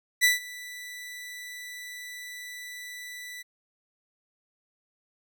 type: tone with ADSR envelope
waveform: sawtooth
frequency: 1975.5 Hz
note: B6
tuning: in tune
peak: -13 dBFS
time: 0.21-3.43 s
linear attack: 31 ms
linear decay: 150 ms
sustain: -22 dB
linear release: 18 ms
effects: none